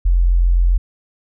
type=tone; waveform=sine; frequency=43.65 Hz; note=F1; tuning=in tune; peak=-10 dBFS; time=0.05-0.78 s; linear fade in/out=10 ms; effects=none